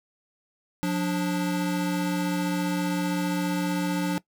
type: tone pair together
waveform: square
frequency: 178.61 / 292.6 Hz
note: F3 / D4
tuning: +39 / -6 cents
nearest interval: major sixth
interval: 855 cents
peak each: -27 / -28 dBFS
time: 0.83-4.18 s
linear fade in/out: 0 ms
effects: noise-tail reverb RT60 0.1 s tail -20 dB re dry